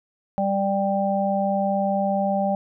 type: harmonic tone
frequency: 197 Hz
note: G3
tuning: 9 cents sharp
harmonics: 1 / 3 / 4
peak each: -24 / -24 / -24 dBFS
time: 0.38-2.55 s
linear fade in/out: 0 ms
effects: none